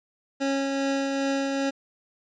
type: tone with tremolo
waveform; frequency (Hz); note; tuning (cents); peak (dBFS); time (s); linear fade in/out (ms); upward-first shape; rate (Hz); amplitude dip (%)
25% pulse; 274.1; C#4; -19; -19; 0.4-1.71; 20; triangle; 2.5; 30
effects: resampled to 16000 Hz + 9-bit